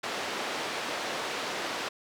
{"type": "band-pass noise", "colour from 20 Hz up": "pink", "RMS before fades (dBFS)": -34, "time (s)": [0.03, 1.89], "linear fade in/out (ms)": 10, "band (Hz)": [390, 4700], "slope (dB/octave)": 12, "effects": []}